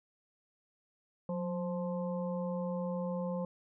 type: harmonic tone with a mistuned harmonic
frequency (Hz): 174.61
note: F3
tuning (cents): 0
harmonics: 1 / 3 / 5 / 6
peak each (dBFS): -35 / -37 / -47 / -48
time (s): 1.29-3.45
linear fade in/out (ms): 2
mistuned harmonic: 1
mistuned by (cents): +64
effects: none